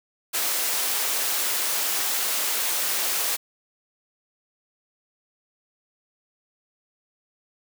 white high-pass noise, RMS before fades -25 dBFS, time 0.33-3.37 s, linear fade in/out 20 ms, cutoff 400 Hz, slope 12 dB/octave, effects none

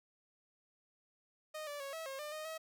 sawtooth tone with pitch steps, 618 / 581 / 552 / 647 / 539 / 599 / 619 / 640 Hz, D#5 / D5 / C#5 / E5 / C#5 / D5 / D#5 / D#5, -12 / -19 / -7 / -32 / -49 / +34 / -9 / +49 cents, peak -38 dBFS, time 1.54-2.58 s, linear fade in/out 10 ms, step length 130 ms, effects none

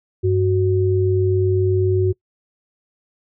sine tone pair together, 98 / 370.2 Hz, G2 / F#4, 0 / +1 cents, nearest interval octave + major seventh, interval 2301 cents, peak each -17 dBFS, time 0.23-2.13 s, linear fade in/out 20 ms, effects noise-tail reverb RT60 0.1 s tail -23 dB re dry

